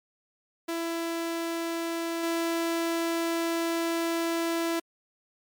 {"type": "tone with level steps", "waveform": "sawtooth", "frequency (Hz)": 333.6, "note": "E4", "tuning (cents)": 21, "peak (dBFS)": [-25, -22], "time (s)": [0.68, 4.8], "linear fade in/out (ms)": 10, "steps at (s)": 2.23, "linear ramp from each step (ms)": 5, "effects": ["MP3 96 kbps"]}